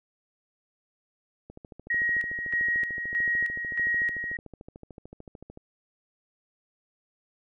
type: click train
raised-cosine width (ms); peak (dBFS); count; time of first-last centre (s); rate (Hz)
2; -30; 56; 1.5-5.574; 13.5
type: tone with tremolo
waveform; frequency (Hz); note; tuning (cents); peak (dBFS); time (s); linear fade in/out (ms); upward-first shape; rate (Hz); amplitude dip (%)
sine; 1892; A#6; +25; -23; 1.9-4.37; 5; square; 1.6; 55
effects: none